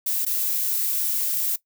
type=noise with dropouts; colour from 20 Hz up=violet; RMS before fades=-24 dBFS; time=0.06-1.56 s; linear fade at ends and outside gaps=5 ms; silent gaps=0.25-0.263 s; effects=noise-tail reverb RT60 0.1 s tail -18 dB re dry